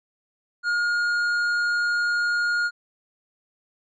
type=tone with tanh clipping; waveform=triangle; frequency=1426 Hz; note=F6; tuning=36 cents sharp; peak=-22 dBFS; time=0.63-2.71 s; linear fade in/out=50 ms; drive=12 dB; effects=resampled to 16000 Hz